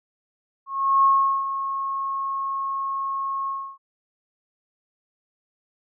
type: tone with ADSR envelope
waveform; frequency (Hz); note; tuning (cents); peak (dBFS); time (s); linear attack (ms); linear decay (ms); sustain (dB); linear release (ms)
sine; 1089; C#6; -31; -13; 0.66-3.78; 380; 400; -11; 300
effects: none